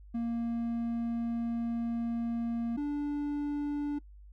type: tone pair in turn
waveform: triangle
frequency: 233.1 / 291 Hz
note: A#3 / D4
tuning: 0 / -16 cents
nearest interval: major third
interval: 384 cents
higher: second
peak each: -28 dBFS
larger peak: neither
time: 0.14-2.77 / 2.77-3.99 s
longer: first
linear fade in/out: 10 ms
effects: noise-tail reverb RT60 0.1 s tail -23 dB re dry + added 50 Hz sine -49 dBFS peak until 4.32 s